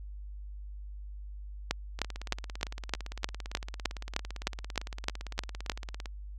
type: two click trains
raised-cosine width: 0.2 ms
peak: -23 / -10 dBFS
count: 73 / 14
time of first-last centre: 1.99-6.058 / 1.71-5.698 s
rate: 17.7 / 3.26 Hz
effects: added 50 Hz sine -40 dBFS peak until 6.38 s